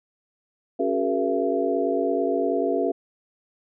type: tone cluster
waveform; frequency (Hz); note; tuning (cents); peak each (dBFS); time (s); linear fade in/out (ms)
sine; 277.1 / 369 / 418.1 / 475.4 / 672; C#4 / F#4 / G#4 / A#4 / E5; -1 / -5 / +12 / +34 / +33; -27; 0.79-2.92; 10
effects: none